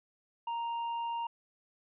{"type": "tone with tanh clipping", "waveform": "triangle", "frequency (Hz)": 932.3, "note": "A#5", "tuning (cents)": 0, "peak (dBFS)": -34, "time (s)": [0.47, 1.27], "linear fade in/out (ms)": 5, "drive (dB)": 10, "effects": ["resampled to 8000 Hz"]}